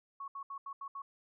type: tone bursts at uneven times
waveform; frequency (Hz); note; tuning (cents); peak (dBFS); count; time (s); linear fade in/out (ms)
sine; 1107; C#6; -3; -40; 6; 0.2-0.28 / 0.35-0.43 / 0.5-0.58 / 0.66-0.73 / 0.81-0.88 / 0.95-1.02; 5
effects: none